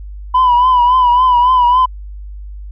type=tone with vibrato; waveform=sine; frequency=994 Hz; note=B5; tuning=11 cents sharp; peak=-5 dBFS; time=0.34-1.86 s; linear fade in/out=10 ms; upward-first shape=triangle; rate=3.6 Hz; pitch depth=70 cents each way; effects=tanh soft clip ceiling -5 dBFS + added 50 Hz sine -26 dBFS peak until 2.71 s